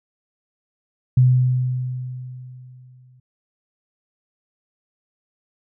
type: tone with exponential decay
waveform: sine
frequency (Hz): 126.7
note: B2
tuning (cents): +45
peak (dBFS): -9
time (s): 1.17-3.2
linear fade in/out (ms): 5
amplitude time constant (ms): 440
effects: none